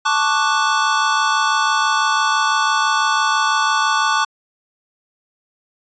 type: chord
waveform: square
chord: D major seventh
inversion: second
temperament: equal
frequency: 880 / 1108.7 / 1174.7 / 1480 Hz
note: A5 / C#6 / D6 / F#6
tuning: 0 / 0 / 0 / 0 cents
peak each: -21 dBFS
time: 0.05-4.25 s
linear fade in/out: 10 ms
effects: resampled to 16000 Hz